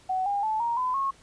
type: tone with pitch steps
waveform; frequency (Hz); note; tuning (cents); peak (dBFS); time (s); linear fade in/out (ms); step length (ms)
sine; 749 / 807.4 / 870.4 / 938.2 / 1011.4 / 1090.3; F#5 / G#5 / A5 / A#5 / B5 / C#6; +21 / -49 / -19 / +11 / +41 / -29; -24; 0.09-1.11; 10; 170
effects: pink hiss -56 dBFS RMS until 1.22 s + resampled to 22050 Hz